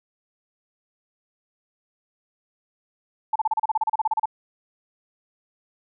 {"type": "tone bursts", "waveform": "sine", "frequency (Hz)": 874, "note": "A5", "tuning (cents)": -12, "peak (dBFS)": -18, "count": 16, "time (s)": [3.33, 4.257], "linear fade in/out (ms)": 5, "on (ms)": 27, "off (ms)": 33, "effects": []}